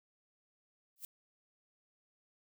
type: noise with exponential growth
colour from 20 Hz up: violet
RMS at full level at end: -40 dBFS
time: 0.96-1.05 s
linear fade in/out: 1 ms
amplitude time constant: 18 ms
effects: none